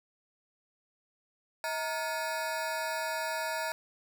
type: ring-modulated tone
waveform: 25% pulse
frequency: 784 Hz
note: G5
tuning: in tune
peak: -25 dBFS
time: 1.64-3.72 s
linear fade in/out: 0 ms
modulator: 145 Hz
effects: none